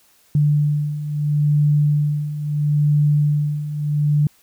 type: beating tone pair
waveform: sine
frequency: 147.3 / 148.05 Hz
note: D3 / D3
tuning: +6 / +14 cents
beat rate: 0.75 Hz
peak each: -21 / -16 dBFS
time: 0.35-4.27 s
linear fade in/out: 2 ms
effects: white hiss -56 dBFS RMS until 4.42 s